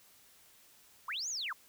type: linear two-way sweep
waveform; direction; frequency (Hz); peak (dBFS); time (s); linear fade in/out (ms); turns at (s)
sine; up then down; 916 to 7020 to 916; -35; 1.08-1.53; 5; 1.29
effects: white hiss -62 dBFS RMS until 1.68 s